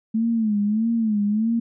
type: tone with vibrato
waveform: sine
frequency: 217.6 Hz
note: A3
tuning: 19 cents flat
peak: -18 dBFS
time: 0.14-1.6 s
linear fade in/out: 10 ms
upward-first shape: sine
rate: 1.6 Hz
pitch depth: 110 cents each way
effects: none